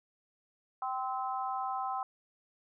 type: harmonic tone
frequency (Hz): 259.1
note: C4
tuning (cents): -17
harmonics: 3 / 4 / 5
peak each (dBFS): -35 / -37 / -39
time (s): 0.82-2.03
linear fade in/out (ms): 2
effects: none